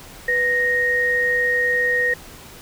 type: tone pair together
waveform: sine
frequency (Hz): 493.9 / 1864.7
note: B4 / A#6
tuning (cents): 0 / 0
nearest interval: octave + major seventh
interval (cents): 2300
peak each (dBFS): -24 / -17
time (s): 0.28-2.14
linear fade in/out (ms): 5
effects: pink hiss -41 dBFS RMS until 2.61 s

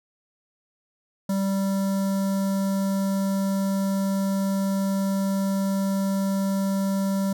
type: tone with notch filter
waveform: square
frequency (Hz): 194.9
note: G3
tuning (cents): -10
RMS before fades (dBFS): -24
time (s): 1.29-7.33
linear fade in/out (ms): 5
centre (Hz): 2500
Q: 0.6
effects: none

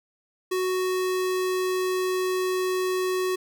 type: tone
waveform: square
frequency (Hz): 370.2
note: F#4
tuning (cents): +1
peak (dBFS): -24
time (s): 0.51-3.36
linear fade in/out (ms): 10
effects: none

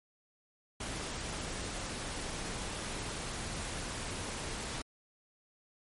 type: noise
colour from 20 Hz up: pink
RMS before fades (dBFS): -39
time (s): 0.8-4.82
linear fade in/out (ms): 5
effects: MP3 48 kbps

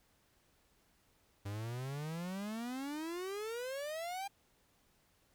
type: exponential sweep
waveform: 45% pulse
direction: up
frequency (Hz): 98 to 809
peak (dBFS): -39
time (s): 1.45-4.28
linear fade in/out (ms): 10
effects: pink hiss -72 dBFS RMS until 5.34 s

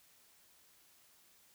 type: silence
effects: white hiss -66 dBFS RMS until 1.54 s

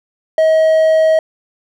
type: tone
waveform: triangle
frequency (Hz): 636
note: D#5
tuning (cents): +38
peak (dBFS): -6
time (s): 0.38-1.19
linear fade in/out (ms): 2
effects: none

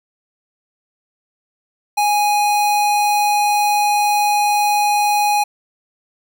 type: tone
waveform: square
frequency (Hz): 829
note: G#5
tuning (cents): -3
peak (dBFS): -14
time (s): 1.97-5.44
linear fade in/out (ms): 10
effects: none

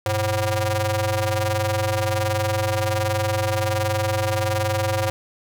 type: ring-modulated tone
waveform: sawtooth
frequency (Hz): 217.1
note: A3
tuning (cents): -23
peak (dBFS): -13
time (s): 0.06-5.1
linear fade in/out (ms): 0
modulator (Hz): 315
effects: none

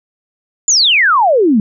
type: exponential sweep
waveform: sine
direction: down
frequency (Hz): 7310 to 200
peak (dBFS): -7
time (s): 0.68-1.6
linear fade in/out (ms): 2
effects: none

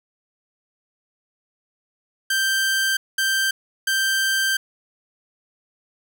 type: tone bursts at uneven times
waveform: sawtooth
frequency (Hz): 1568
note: G6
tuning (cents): 0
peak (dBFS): -15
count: 3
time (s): 2.3-2.97 / 3.18-3.51 / 3.87-4.57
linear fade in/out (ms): 5
effects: none

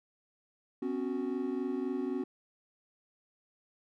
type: chord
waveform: triangle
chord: B suspended second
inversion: none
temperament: equal with one note detuned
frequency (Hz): 253.4 / 277.2 / 370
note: B3 / C#4 / F#4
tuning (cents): +45 / 0 / 0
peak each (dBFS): -34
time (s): 0.82-2.24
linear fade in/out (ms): 5
effects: none

